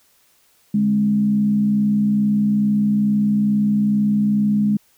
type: tone with frequency modulation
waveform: sine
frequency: 207.7 Hz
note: G#3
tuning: in tune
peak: -14 dBFS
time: 0.74-4.77 s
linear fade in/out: 5 ms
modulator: 62.3 Hz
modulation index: 0.39
effects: white hiss -58 dBFS RMS until 4.97 s